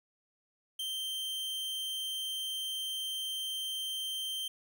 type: tone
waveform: 45% pulse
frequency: 3136 Hz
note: G7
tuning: in tune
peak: -34 dBFS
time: 0.79-4.48 s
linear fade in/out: 5 ms
effects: none